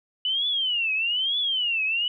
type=tone with vibrato; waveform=sine; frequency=2960 Hz; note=F#7; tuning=in tune; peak=-22 dBFS; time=0.25-2.08 s; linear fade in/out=2 ms; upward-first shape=triangle; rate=1.1 Hz; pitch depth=280 cents each way; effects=none